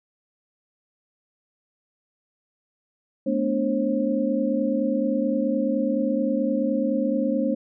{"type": "tone cluster", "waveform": "sine", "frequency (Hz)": [218, 247.5, 291.8, 536], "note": ["A3", "B3", "D4", "C5"], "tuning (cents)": [-16, 4, -11, 42], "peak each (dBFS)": -26, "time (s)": [3.26, 7.55], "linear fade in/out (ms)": 10, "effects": []}